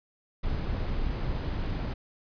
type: noise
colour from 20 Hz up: brown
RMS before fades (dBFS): -30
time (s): 0.43-1.94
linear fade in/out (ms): 10
effects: resampled to 11025 Hz